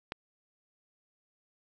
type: click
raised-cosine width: 0.3 ms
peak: -19 dBFS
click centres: 0.121 s
effects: none